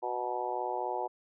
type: harmonic tone with a mistuned harmonic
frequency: 123.5 Hz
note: B2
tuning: in tune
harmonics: 3 / 4 / 5 / 6 / 7 / 8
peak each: -39 / -39 / -40 / -37 / -36 / -41 dBFS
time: 0.02-1.08 s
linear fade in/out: 20 ms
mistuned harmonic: 8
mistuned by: -50 cents
effects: none